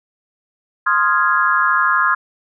sine chord, F minor seventh, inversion second, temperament equal, 1046.5 / 1244.5 / 1396.9 / 1661.2 Hz, C6 / Eb6 / F6 / Ab6, 0 / 0 / 0 / 0 cents, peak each -18 dBFS, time 0.86-2.15 s, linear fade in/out 10 ms, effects none

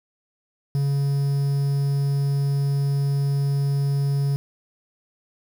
triangle tone with quantisation, 140 Hz, C#3, 18 cents sharp, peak -17 dBFS, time 0.75-4.36 s, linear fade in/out 0 ms, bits 7, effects none

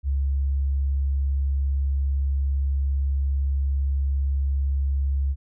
sine tone, 68.8 Hz, C#2, 12 cents flat, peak -20 dBFS, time 0.03-5.36 s, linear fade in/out 50 ms, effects none

